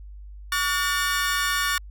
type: tone cluster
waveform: sawtooth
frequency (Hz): 1138 / 1443 / 1802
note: C#6 / F#6 / A6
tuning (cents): +45 / -44 / +41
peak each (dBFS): -23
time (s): 0.52-1.78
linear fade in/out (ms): 2
effects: added 50 Hz sine -38 dBFS peak until 1.9 s